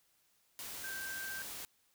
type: tone in noise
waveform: sine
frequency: 1568 Hz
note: G6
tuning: in tune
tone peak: -41 dBFS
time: 0.84-1.42 s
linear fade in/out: 0 ms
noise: white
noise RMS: -45 dBFS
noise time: 0.59-1.65 s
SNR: +1 dB
effects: white hiss -73 dBFS RMS until 1.94 s